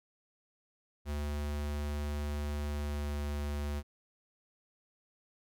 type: tone with pitch glide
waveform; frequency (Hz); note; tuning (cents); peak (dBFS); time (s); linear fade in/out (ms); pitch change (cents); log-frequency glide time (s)
square; 73.42 to 72.87; D2 to D2; 0 to -13; -34; 1.05-3.83; 50; -13; 2.69-3.2
effects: none